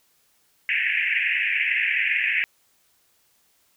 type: band-pass noise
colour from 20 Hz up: white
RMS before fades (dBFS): -23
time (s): 0.69-2.44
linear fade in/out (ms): 0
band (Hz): 1700 to 2700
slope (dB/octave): 96
effects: white hiss -64 dBFS RMS until 3.76 s